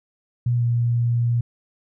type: tone with pitch glide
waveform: sine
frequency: 121 to 118.85 Hz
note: B2 to A#2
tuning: -35 to +34 cents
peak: -17 dBFS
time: 0.46-1.41 s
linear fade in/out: 5 ms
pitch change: -31 cents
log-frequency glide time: 0.56-0.63 s
effects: none